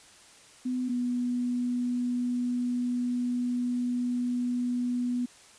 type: tone pair in turn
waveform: sine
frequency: 251.9 / 245.3 Hz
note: B3 / B3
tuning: +34 / -12 cents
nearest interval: unison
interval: 46 cents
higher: first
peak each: -27 / -26 dBFS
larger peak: second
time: 0.65-0.89 / 0.89-5.26 s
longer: second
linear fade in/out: 10 ms
effects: white hiss -54 dBFS RMS until 5.58 s + resampled to 22050 Hz